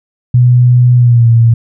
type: tone with pitch glide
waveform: sine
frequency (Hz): 123.4 to 115.8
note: B2 to A#2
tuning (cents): -1 to -11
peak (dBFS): -3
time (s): 0.34-1.54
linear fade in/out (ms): 5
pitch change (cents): -110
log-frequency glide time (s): 0.96-1.29
effects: none